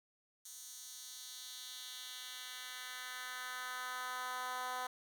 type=tone with high-pass filter sweep; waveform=10% pulse; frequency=252.4 Hz; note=B3; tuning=38 cents sharp; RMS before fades=-45 dBFS; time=0.45-4.87 s; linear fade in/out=5 ms; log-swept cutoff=6700 to 820 Hz; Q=1.5; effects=none